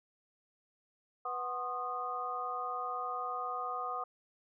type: harmonic tone with a mistuned harmonic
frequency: 246.9 Hz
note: B3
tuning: in tune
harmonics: 2 / 3 / 4 / 5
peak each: -45 / -40 / -43 / -37 dBFS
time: 1.25-4.04 s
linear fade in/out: 5 ms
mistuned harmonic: 4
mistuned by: +130 cents
effects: none